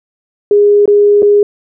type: tone with dropouts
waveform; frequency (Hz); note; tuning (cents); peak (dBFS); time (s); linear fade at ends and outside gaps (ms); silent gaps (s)
sine; 410.9; G#4; -18; -4; 0.51-1.43; 2; 0.857-0.877 / 1.222-1.228
effects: none